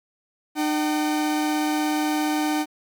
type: tone pair together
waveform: 45% pulse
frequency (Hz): 302.8 / 765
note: D#4 / G5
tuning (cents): -47 / -42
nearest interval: octave + major third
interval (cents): 1605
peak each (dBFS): -22 / -28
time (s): 0.55-2.66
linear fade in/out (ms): 50
effects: 9-bit